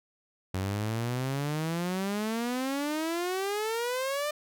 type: exponential sweep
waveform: sawtooth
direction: up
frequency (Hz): 92.1 to 605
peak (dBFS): -25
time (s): 0.54-4.31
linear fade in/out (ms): 5
effects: none